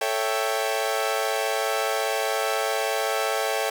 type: chord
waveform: sawtooth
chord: A dominant seventh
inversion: none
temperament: equal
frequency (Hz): 440 / 554.4 / 659.3 / 784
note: A4 / C#5 / E5 / G5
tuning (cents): 0 / 0 / 0 / 0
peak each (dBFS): -25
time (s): 0.01-3.7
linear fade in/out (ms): 5
effects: none